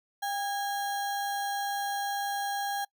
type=tone with sample-and-hold; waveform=sine; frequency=801 Hz; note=G5; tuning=37 cents sharp; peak=-29 dBFS; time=0.22-2.85 s; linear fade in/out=10 ms; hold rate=2450 Hz; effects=noise-tail reverb RT60 0.1 s tail -25 dB re dry